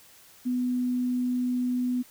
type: tone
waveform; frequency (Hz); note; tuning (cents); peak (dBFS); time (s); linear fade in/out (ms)
sine; 248.8; B3; +13; -24; 0.45-2.03; 20
effects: white hiss -54 dBFS RMS until 2.1 s